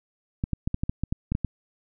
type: clicks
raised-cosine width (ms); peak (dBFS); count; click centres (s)
5; -13; 11; 0.439 / 0.533 / 0.675 / 0.744 / 0.835 / 0.895 / 1.036 / 1.125 / 1.32 / 1.351 / 1.447
effects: none